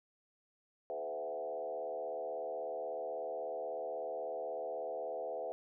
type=tone with frequency modulation; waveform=sine; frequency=582 Hz; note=D5; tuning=16 cents flat; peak=-37 dBFS; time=0.9-5.52 s; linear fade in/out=0 ms; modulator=76.3 Hz; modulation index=2; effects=none